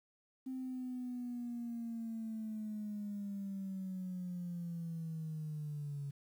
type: linear sweep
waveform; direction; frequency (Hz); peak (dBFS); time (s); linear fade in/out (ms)
sine; down; 261.6 to 140; -38; 0.46-6.11; 10
effects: tanh soft clip ceiling -34 dBFS + 11-bit